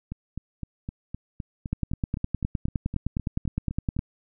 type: two click trains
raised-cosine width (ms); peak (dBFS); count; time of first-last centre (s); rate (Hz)
5; -13 / -20; 23 / 16; 1.73-3.991 / 0.12-3.966; 9.73 / 3.9
effects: none